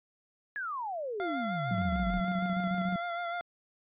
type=exponential sweep; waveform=sine; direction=down; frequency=1723 to 39.09 Hz; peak=-33 dBFS; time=0.56-2.2 s; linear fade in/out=0 ms
type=tone with vibrato; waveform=25% pulse; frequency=692 Hz; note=F5; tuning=16 cents flat; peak=-29 dBFS; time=1.2-3.41 s; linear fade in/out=0 ms; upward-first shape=sine; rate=6.6 Hz; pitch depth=32 cents each way
type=tone with tremolo; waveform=sine; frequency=185 Hz; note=F#3; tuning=in tune; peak=-28 dBFS; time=1.71-2.96 s; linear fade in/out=2 ms; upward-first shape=square; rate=14 Hz; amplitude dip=45%
effects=resampled to 8000 Hz